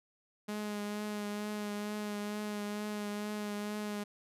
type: tone with vibrato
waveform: sawtooth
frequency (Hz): 208.4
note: G#3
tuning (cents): +6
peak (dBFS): -32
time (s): 0.48-4.04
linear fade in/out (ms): 10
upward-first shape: triangle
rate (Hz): 2.2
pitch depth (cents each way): 23
effects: resampled to 32000 Hz